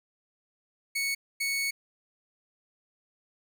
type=tone bursts at uneven times; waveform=sawtooth; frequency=2217 Hz; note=C#7; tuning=in tune; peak=-24 dBFS; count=2; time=0.95-1.15 / 1.4-1.71 s; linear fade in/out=10 ms; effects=none